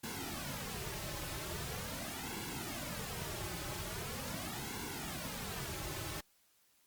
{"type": "noise with flanger", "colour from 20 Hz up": "pink", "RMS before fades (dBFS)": -42, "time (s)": [0.03, 6.21], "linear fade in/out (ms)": 10, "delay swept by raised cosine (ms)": [1.6, 4.3], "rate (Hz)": 0.42, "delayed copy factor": -0.85, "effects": ["white hiss -71 dBFS RMS until 6.86 s", "Opus 48 kbps"]}